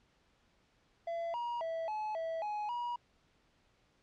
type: tone with pitch steps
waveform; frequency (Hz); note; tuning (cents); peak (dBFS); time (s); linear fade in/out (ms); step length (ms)
triangle; 674 / 952 / 656 / 856 / 654 / 839 / 961; E5 / A#5 / E5 / A5 / E5 / G#5 / B5; +38 / +36 / -9 / -48 / -14 / +17 / -48; -33; 1.07-2.96; 5; 270
effects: pink hiss -71 dBFS RMS until 4.02 s + low-pass 5000 Hz 12 dB/octave